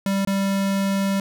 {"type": "tone with dropouts", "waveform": "square", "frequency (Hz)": 196, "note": "G3", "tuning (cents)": 0, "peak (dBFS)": -20, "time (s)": [0.06, 1.2], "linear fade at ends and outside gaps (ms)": 2, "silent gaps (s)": [0.25, 0.273], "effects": []}